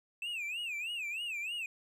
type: tone with vibrato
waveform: triangle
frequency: 2598 Hz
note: E7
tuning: 26 cents flat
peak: -34 dBFS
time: 0.22-1.66 s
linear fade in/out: 2 ms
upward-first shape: sine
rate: 3.2 Hz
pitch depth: 190 cents each way
effects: none